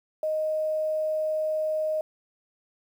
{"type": "tone with quantisation", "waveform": "sine", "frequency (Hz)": 622.3, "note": "D#5", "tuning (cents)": 0, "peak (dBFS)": -24, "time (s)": [0.23, 2.01], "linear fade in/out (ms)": 2, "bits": 9, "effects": []}